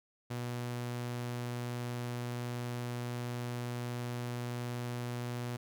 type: tone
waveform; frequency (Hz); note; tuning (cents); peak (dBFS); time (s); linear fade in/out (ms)
sawtooth; 121.4; B2; -29; -32; 0.3-5.57; 10
effects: none